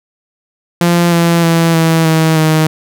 sawtooth tone with pitch steps, 172.4 / 169.24 / 166.14 / 163.1 / 160.11 / 157.18 Hz, F3 / E3 / E3 / E3 / D#3 / D#3, -22 / +46 / +14 / -18 / +50 / +18 cents, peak -4 dBFS, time 0.81-2.67 s, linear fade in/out 2 ms, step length 310 ms, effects none

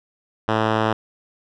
5% pulse tone with low-pass filter, 110 Hz, A2, in tune, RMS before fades -20 dBFS, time 0.48-0.93 s, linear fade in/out 5 ms, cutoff 2600 Hz, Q 0.72, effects none

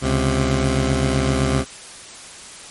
15% pulse tone pair together, 69.55 / 131.3 Hz, C#2 / C3, +6 / +6 cents, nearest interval major seventh, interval 1100 cents, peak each -13 dBFS, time 0.01-1.65 s, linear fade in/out 50 ms, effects white hiss -38 dBFS RMS until 2.7 s + MP3 48 kbps

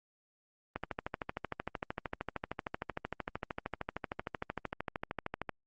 click train, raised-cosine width 0.5 ms, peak -20 dBFS, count 63, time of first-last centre 0.76-5.493 s, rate 13.1 Hz, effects Opus 32 kbps

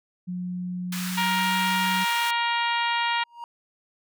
sine tone with pitch glide, 179.9 to 186.24 Hz, F#3 to F#3, -48 to +12 cents, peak -28 dBFS, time 0.27-2.05 s, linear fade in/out 20 ms, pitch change +60 cents, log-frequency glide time 0.91-1.4 s
pink high-pass noise, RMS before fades -34 dBFS, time 0.92-2.31 s, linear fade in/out 5 ms, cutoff 1200 Hz, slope 24 dB/octave
harmonic tone, 470 Hz, A#4, 14 cents sharp, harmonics 2 / 3 / 4 / 5 / 6 / 7 / 8 / 9, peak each -25 / -32 / -30 / -32 / -32 / -34 / -39 / -41 dBFS, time 1.17-3.24 s, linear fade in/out 10 ms
triangle tone with exponential growth, 944 Hz, A#5, 22 cents sharp, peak -29 dBFS, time 3.21-3.44 s, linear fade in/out 1 ms, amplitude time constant 49 ms
effects none

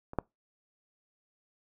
clicks, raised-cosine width 1 ms, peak -29 / -13 dBFS, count 2, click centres 0.134 / 0.187 s, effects noise-tail reverb RT60 0.2 s tail -26 dB re dry

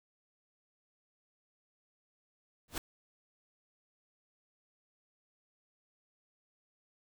pink noise with exponential growth, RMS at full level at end -31 dBFS, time 2.68-2.78 s, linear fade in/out 2 ms, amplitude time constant 20 ms, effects none

